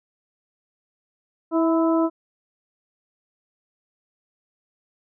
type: harmonic tone with a mistuned harmonic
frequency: 326.8 Hz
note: E4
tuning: 15 cents flat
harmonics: 1 / 2 / 3 / 4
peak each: -18 / -24 / -28 / -30 dBFS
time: 1.51-2.1 s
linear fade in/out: 50 ms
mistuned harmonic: 3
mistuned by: +37 cents
effects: none